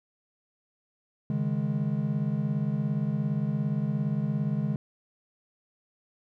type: chord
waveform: triangle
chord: C# suspended second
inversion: none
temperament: just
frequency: 138.59 / 155.92 / 207.9 Hz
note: C#3 / D#3 / G#3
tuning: 0 / +4 / +2 cents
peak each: -28 dBFS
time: 1.3-4.76 s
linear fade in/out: 2 ms
effects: none